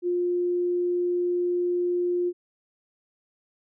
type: tone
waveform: sine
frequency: 353.7 Hz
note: F4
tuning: 22 cents sharp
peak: -22 dBFS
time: 0.02-2.33 s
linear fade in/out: 50 ms
effects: none